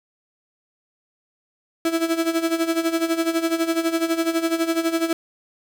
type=tone with tremolo; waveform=35% pulse; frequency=329.6 Hz; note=E4; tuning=in tune; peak=-15 dBFS; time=1.85-5.13 s; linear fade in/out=2 ms; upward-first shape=sine; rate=12 Hz; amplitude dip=75%; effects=9-bit